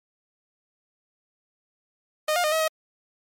sawtooth tone with pitch steps, 615 / 708 / 612 / 639 / 632 Hz, D#5 / F5 / D#5 / D#5 / D#5, -20 / +23 / -29 / +46 / +27 cents, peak -17 dBFS, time 2.28-2.68 s, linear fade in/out 5 ms, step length 80 ms, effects MP3 64 kbps

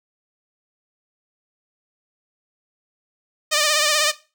5% pulse tone with vibrato, 603 Hz, D5, 46 cents sharp, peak -5 dBFS, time 3.51-4.12 s, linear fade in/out 20 ms, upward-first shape triangle, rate 16 Hz, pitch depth 68 cents each way, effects noise-tail reverb RT60 0.3 s tail -17 dB re dry

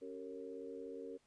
harmonic tone with a mistuned harmonic, 91.9 Hz, F#2, 11 cents flat, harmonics 3 / 4 / 5 / 6, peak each -51 / -51 / -47 / -56 dBFS, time 0.01-1.18 s, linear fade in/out 20 ms, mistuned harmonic 4, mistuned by +69 cents, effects pink hiss -75 dBFS RMS until 1.26 s + resampled to 22050 Hz

